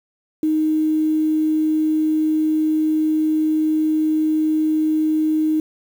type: tone with quantisation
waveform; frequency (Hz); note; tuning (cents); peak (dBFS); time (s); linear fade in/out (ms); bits
sine; 311.3; D#4; +1; -15; 0.43-5.6; 2; 7
effects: none